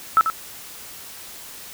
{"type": "tone with echo", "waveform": "sine", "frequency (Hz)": 1315, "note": "E6", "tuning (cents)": -5, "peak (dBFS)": -10, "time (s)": [0.17, 0.21], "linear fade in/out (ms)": 0, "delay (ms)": 90, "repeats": 1, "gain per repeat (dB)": -8, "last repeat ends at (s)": 0.3, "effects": ["white hiss -39 dBFS RMS until 1.73 s"]}